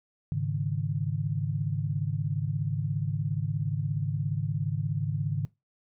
sine chord, Ab suspended fourth, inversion none, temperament equal, 103.83 / 138.59 / 155.56 Hz, Ab2 / Db3 / Eb3, 0 / 0 / 0 cents, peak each -32 / -30 / -31 dBFS, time 0.32-5.45 s, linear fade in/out 0 ms, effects noise-tail reverb RT60 0.2 s tail -20 dB re dry

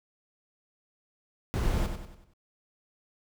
brown noise with echo, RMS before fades -27 dBFS, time 1.54-1.86 s, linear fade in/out 0 ms, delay 95 ms, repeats 5, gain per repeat -7 dB, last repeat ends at 2.335 s, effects none

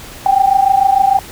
sine tone pair together, 769.3 / 796 Hz, G5 / G5, -33 / +26 cents, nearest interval minor second, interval 59 cents, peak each -11 dBFS, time 0.26-1.19 s, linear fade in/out 2 ms, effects pink hiss -33 dBFS RMS until 1.31 s

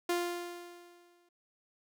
sawtooth tone with exponential decay, 349.2 Hz, F4, in tune, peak -24 dBFS, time 0.09-1.29 s, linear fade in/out 5 ms, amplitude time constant 260 ms, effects none

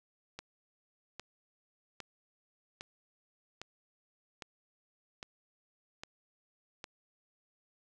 click train, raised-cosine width 0.2 ms, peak -25 dBFS, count 9, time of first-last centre 0.39-6.842 s, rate 1.24 Hz, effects none

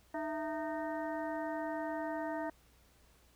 harmonic tone with a mistuned harmonic, 307.8 Hz, D#4, 19 cents flat, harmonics 1 / 2 / 3 / 4 / 5 / 6, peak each -40 / -39 / -42 / -52 / -50 / -48 dBFS, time 0.14-2.5 s, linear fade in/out 5 ms, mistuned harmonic 2, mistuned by +120 cents, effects added 60 Hz sine -67 dBFS peak until 3.35 s + pink hiss -67 dBFS RMS until 3.35 s

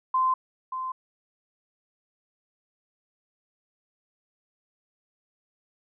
sine tone with echo, 1036 Hz, C6, 17 cents flat, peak -20 dBFS, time 0.14-0.34 s, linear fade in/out 5 ms, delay 580 ms, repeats 1, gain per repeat -9 dB, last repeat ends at 0.92 s, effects none

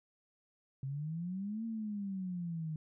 sine exponential two-way sweep, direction up then down, 131.7 to 229.5 to 153.7 Hz, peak -36 dBFS, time 0.83-2.76 s, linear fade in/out 2 ms, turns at 1.65 s, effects none

